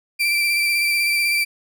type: tone with vibrato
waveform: 35% pulse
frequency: 2349 Hz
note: D7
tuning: in tune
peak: -15 dBFS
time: 0.19-1.45 s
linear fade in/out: 20 ms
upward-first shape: square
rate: 16 Hz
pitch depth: 19 cents each way
effects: none